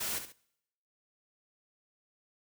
white noise with echo, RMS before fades -35 dBFS, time 0-0.19 s, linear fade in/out 10 ms, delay 68 ms, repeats 2, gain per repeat -9 dB, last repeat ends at 0.326 s, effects noise-tail reverb RT60 0.8 s tail -24 dB re dry

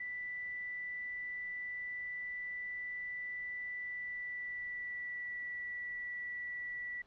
sine tone with pitch glide, 1977 to 1955.4 Hz, B6 to B6, +1 to -18 cents, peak -38 dBFS, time 0-7.02 s, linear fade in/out 5 ms, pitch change -19 cents, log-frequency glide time 3.71-5.36 s, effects pink hiss -66 dBFS RMS until 7.06 s + low-pass 3000 Hz 12 dB/octave

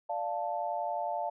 sine chord, D minor, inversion none, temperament equal, 587.3 / 698.5 / 880 Hz, D5 / F5 / A5, 0 / 0 / 0 cents, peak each -37 / -34 / -35 dBFS, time 0.09-1.3 s, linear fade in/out 10 ms, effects none

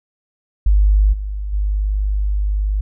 sine tone with level steps, 50.6 Hz, G#1, 44 cents flat, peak -9 / -21 / -15 dBFS, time 0.66-2.81 s, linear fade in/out 5 ms, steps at 1.12 / 1.52 s, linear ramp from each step 20 ms, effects none

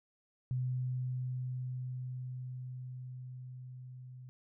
sine tone with level ramp, 126.9 Hz, B2, 47 cents sharp, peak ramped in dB -31 to -47 dBFS, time 0.51-4.29 s, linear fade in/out 0 ms, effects none

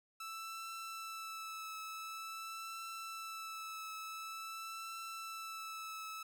sawtooth tone with vibrato, 1318.5 Hz, E6, in tune, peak -40 dBFS, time 0.2-6.23 s, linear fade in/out 5 ms, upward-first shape triangle, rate 0.47 Hz, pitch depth 23 cents each way, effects none

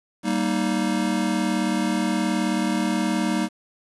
square chord, Eb major, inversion first, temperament just, 194.45 / 233.3 / 311.1 Hz, G3 / Bb3 / Eb4, -14 / +2 / 0 cents, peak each -26 dBFS, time 0.23-3.49 s, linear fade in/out 50 ms, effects resampled to 24000 Hz + 8-bit

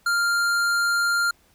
sine tone with hard clipping, 1396.9 Hz, F6, in tune, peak -21 dBFS, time 0.06-1.31 s, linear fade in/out 5 ms, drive 14 dB, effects pink hiss -60 dBFS RMS until 1.54 s

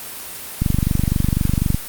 click train, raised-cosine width 5 ms, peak -4 dBFS, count 28, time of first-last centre 0.62-1.745 s, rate 24 Hz, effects white hiss -32 dBFS RMS until 1.88 s + Opus 32 kbps

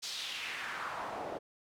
pink noise with band-pass filter sweep, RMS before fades -40 dBFS, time 0.02-1.39 s, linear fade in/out 20 ms, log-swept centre 5000 to 530 Hz, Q 2.3, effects none

